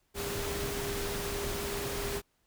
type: tone in noise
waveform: sine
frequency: 402.9 Hz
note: G4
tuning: 48 cents sharp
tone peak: -37 dBFS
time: 0.14-2.22 s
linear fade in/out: 50 ms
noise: pink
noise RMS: -36 dBFS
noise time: 0.14-2.22 s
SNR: -4 dB
effects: pink hiss -74 dBFS RMS until 2.46 s